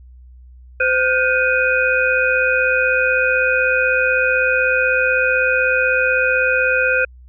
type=tone cluster; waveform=sine; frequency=515 / 1432 / 1548 / 2483 Hz; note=C5 / F6 / G6 / D#7; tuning=-28 / +43 / -22 / -4 cents; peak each=-19 dBFS; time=0.8-7.05 s; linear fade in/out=5 ms; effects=added 62 Hz sine -39 dBFS peak until 7.28 s